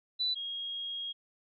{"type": "tone pair in turn", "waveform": "sine", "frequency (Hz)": [3979, 3271], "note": ["B7", "G#7"], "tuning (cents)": [12, -27], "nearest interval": "minor third", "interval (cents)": 339, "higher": "first", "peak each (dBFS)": [-28, -35], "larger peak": "first", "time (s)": [[0.19, 0.35], [0.35, 1.13]], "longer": "second", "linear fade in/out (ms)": 20, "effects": []}